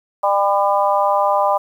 harmonic tone, 200.1 Hz, G3, 36 cents sharp, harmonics 3 / 4 / 5 / 6, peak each -18 / -18 / -18 / -23 dBFS, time 0.23-1.58 s, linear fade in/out 10 ms, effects 8-bit

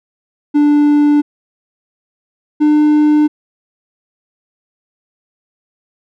triangle tone pair in turn, 293.7 / 300.4 Hz, D4 / D4, 0 / +39 cents, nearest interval unison, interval 39 cents, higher second, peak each -5 dBFS, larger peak neither, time 0.54-1.22 / 2.6-3.28 s, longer neither, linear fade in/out 20 ms, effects none

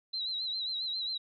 sine tone with vibrato, 3984 Hz, B7, 14 cents sharp, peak -32 dBFS, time 0.13-1.18 s, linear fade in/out 10 ms, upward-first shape sine, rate 7.4 Hz, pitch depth 73 cents each way, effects none

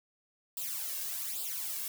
blue noise with flanger, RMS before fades -37 dBFS, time 0.57-1.88 s, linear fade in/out 2 ms, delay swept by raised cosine 0.24 to 1.84 ms, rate 1.2 Hz, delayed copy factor +0.8, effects none

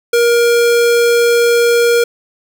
square tone, 472.3 Hz, A#4, 23 cents sharp, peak -9 dBFS, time 0.13-2.04 s, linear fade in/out 5 ms, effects none

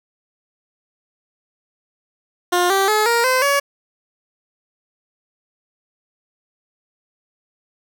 15% pulse tone with pitch steps, 355.2 / 389.6 / 427.3 / 468.7 / 514.1 / 563.8 Hz, F4 / G4 / G#4 / A#4 / C5 / C#5, +29 / -11 / +49 / +9 / -31 / +29 cents, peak -8 dBFS, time 2.52-3.6 s, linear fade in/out 10 ms, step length 180 ms, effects none

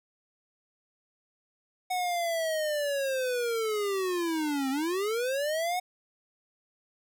square linear two-way sweep, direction down then up, 740 to 261 to 740 Hz, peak -28 dBFS, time 1.9-5.8 s, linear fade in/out 10 ms, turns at 4.7 s, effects none

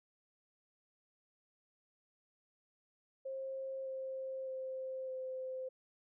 sine tone with pitch steps, 533 / 528.1 / 523.2 / 518.4 Hz, C5 / C5 / C5 / C5, +32 / +16 / 0 / -16 cents, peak -39 dBFS, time 3.25-5.69 s, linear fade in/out 10 ms, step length 610 ms, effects none

